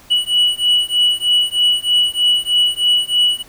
triangle beating tone pair, 2939 / 2942.2 Hz, F#7 / F#7, -12 / -10 cents, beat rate 3.2 Hz, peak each -14 dBFS, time 0.1-3.43 s, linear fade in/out 20 ms, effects pink hiss -45 dBFS RMS until 3.48 s

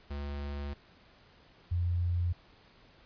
square / sine tone pair in turn, 71.4 / 87.35 Hz, D2 / F2, -48 / +1 cents, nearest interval minor third, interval 349 cents, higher second, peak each -36 / -27 dBFS, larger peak second, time 0.1-0.74 / 1.71-2.33 s, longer first, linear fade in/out 10 ms, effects pink hiss -60 dBFS RMS until 3.05 s + resampled to 11025 Hz

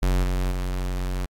square tone with level steps, 45.72 Hz, F#1, 20 cents flat, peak -19 / -22 / -25 dBFS, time 0.02-1.26 s, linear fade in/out 10 ms, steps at 0.23 / 0.51 s, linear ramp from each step 10 ms, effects AAC 48 kbps

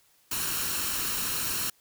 white noise with comb filter, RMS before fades -30 dBFS, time 0.31-1.7 s, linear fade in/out 5 ms, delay 0.72 ms, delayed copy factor +0.55, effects white hiss -64 dBFS RMS until 1.8 s

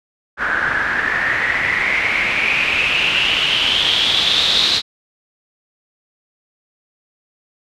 white noise with low-pass filter sweep, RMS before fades -17 dBFS, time 0.37-4.82 s, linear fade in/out 50 ms, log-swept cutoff 1500 to 4000 Hz, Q 7.4, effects none

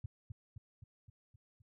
sine tone with echo, 105 Hz, G#2, 19 cents sharp, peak -36 dBFS, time 0.04-0.06 s, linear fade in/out 5 ms, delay 260 ms, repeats 6, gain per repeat -4 dB, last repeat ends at 1.62 s, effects none

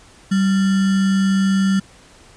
sine tone with sample-and-hold, 193.1 Hz, G3, 26 cents flat, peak -13 dBFS, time 0.31-1.8 s, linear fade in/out 10 ms, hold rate 1575 Hz, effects pink hiss -47 dBFS RMS until 2.36 s + resampled to 22050 Hz

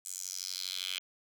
10% pulse tone with high-pass filter sweep, 92.5 Hz, F#2, in tune, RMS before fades -39 dBFS, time 0.05-0.99 s, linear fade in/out 5 ms, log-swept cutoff 7800 to 2900 Hz, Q 3.4, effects none

